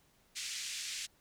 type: band-pass noise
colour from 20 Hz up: white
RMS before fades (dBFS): -41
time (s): 0.35-1.07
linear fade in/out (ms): 20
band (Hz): 2000 to 7500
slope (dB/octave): 24
effects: pink hiss -69 dBFS RMS until 1.2 s

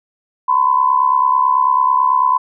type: tone with amplitude modulation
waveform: sine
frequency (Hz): 1012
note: B5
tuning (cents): +42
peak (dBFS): -7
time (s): 0.48-2.38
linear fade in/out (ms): 10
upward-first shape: sine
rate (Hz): 69.1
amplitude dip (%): 75
effects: none

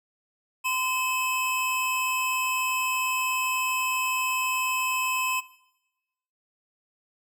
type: tone pair together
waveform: square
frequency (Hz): 1025.1 / 2583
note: C6 / E7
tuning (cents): -36 / -36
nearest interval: octave + major third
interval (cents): 1600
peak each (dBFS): -29 / -27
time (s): 0.64-5.41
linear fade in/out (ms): 20
effects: noise-tail reverb RT60 1.0 s tail -19 dB re dry

